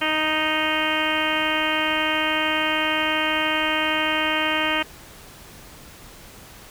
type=harmonic tone; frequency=311 Hz; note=D#4; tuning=1 cent flat; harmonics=1 / 2 / 3 / 4 / 5 / 6 / 7 / 8 / 9 / 10; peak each=-29 / -29 / -29 / -29 / -29 / -29 / -29 / -29 / -29 / -29 dBFS; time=0.01-4.83 s; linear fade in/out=10 ms; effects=pink hiss -44 dBFS RMS until 6.7 s